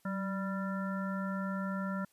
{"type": "harmonic tone with a mistuned harmonic", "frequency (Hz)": 196.3, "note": "G3", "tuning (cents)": 3, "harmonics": [1, 3, 5, 7, 9], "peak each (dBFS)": [-34, -43, -46, -41, -48], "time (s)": [0.05, 2.05], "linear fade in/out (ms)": 5, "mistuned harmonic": 1, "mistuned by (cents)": -53, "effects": ["white hiss -70 dBFS RMS until 2.12 s", "resampled to 32000 Hz"]}